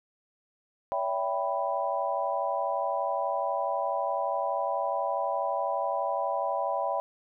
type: chord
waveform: sine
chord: C# half-diminished seventh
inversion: none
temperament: equal with one note detuned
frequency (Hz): 567.3 / 659.3 / 784 / 987.8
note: C#5 / E5 / G5 / B5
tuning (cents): +40 / 0 / 0 / 0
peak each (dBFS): -32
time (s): 0.92-7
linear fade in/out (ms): 0
effects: none